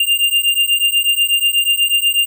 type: beating tone pair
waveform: square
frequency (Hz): 2794 / 2802.2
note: F7 / F7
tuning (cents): 0 / +5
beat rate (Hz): 8.2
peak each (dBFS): -16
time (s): 0-2.26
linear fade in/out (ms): 5
effects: none